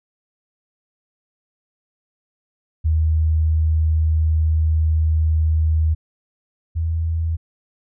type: tone pair in turn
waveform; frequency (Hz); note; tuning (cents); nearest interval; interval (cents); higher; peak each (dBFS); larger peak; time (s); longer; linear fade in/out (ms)
sine; 79 / 81.69; D#2 / E2; +27 / -15; minor second; 58; second; -14 / -18; first; 2.84-5.95 / 6.75-7.37; first; 20
effects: none